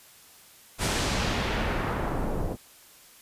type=noise with low-pass filter sweep; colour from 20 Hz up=pink; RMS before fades=-28 dBFS; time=0.78-2.57 s; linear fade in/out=50 ms; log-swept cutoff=11000 to 490 Hz; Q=0.9; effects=white hiss -53 dBFS RMS until 3.21 s + resampled to 32000 Hz